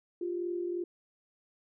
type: tone pair together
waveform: sine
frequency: 349.2 / 392 Hz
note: F4 / G4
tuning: 0 / 0 cents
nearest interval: major second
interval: 200 cents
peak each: -32 / -40 dBFS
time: 0.21-0.84 s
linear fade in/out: 5 ms
effects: none